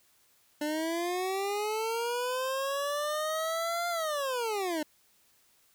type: linear two-way sweep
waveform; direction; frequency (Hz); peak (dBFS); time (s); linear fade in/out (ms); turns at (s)
25% pulse; up then down; 294.7 to 698.5 to 294.7; -26; 0.61-4.83; 5; 3.89
effects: white hiss -66 dBFS RMS until 5.74 s